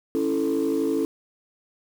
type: chord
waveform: sine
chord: A major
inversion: first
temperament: equal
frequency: 277.2 / 329.6 / 440 Hz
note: C#4 / E4 / A4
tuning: 0 / 0 / 0 cents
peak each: -24 dBFS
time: 0.15-1.05 s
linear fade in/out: 0 ms
effects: tanh soft clip ceiling -16 dBFS + 7-bit